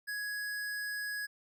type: tone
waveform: square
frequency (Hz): 1670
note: G#6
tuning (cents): +9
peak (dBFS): -36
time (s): 0.07-1.27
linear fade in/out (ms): 20
effects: none